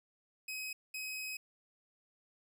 sawtooth tone bursts at uneven times, 2535 Hz, D#7, 32 cents sharp, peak -36 dBFS, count 2, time 0.48-0.73 / 0.94-1.37 s, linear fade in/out 5 ms, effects none

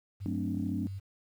sine tone with pitch glide, 98 to 97.27 Hz, G2 to G2, 0 to -13 cents, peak -36 dBFS, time 0.2-1 s, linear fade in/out 20 ms, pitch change -13 cents, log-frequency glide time 0.42-0.56 s
sine chord, D dominant seventh, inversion first, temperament equal, 185 / 220 / 261.6 / 293.7 Hz, F#3 / A3 / C4 / D4, 0 / 0 / 0 / 0 cents, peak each -36 dBFS, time 0.26-0.87 s, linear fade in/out 0 ms
effects tanh soft clip ceiling -20 dBFS + 10-bit

